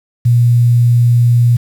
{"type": "tone with quantisation", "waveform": "sine", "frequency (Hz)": 120, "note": "B2", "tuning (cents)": -49, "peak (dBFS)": -6, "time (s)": [0.25, 1.57], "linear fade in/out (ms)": 10, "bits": 6, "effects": []}